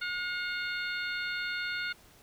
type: harmonic tone with a mistuned harmonic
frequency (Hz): 720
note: F#5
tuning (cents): -47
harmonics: 2 / 3 / 4 / 5 / 6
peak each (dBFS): -34 / -38 / -43 / -43 / -42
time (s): 0.01-1.93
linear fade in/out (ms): 10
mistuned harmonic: 4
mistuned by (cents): -36
effects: pink hiss -58 dBFS RMS until 2.22 s